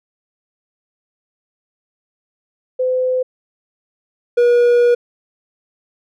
sine / triangle tone pair in turn, 510 / 481.4 Hz, C5 / B4, -44 / -44 cents, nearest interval minor second, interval 100 cents, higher first, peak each -14 / -7 dBFS, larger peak second, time 2.79-3.23 / 4.37-4.95 s, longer second, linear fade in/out 10 ms, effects none

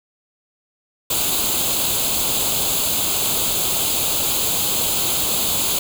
white noise with comb filter, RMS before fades -20 dBFS, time 1.1-5.79 s, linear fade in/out 5 ms, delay 0.27 ms, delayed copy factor +0.75, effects none

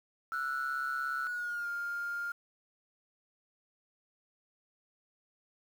sine tone, 1333 Hz, E6, 19 cents sharp, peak -34 dBFS, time 0.32-1.27 s, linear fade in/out 0 ms
sine tone with pitch glide, 1470 to 1404.4 Hz, F#6 to F6, -12 to +9 cents, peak -33 dBFS, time 0.33-2.32 s, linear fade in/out 5 ms, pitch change -79 cents, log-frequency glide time 1.26-1.69 s
effects tanh soft clip ceiling -27 dBFS + 9-bit

